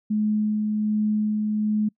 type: tone with tremolo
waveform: sine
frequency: 212.6 Hz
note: G#3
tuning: 41 cents sharp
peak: -19 dBFS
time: 0.1-1.89 s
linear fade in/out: 10 ms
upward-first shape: sine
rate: 1.3 Hz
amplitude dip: 25%
effects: noise-tail reverb RT60 0.1 s tail -26 dB re dry